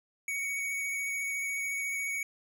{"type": "tone with vibrato", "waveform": "square", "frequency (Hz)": 2238, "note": "C#7", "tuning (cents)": 16, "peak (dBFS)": -32, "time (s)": [0.28, 2.23], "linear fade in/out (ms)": 2, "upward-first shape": "triangle", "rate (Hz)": 14, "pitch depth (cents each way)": 18, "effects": []}